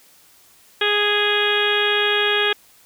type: harmonic tone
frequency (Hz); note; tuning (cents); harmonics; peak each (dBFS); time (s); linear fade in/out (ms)
414.4; G#4; -4; 1 / 2 / 3 / 4 / 5 / 6 / 7 / 8 / 9; -22 / -29 / -28 / -22 / -29 / -25 / -28 / -22 / -31; 0.81-2.53; 5
effects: white hiss -52 dBFS RMS until 2.85 s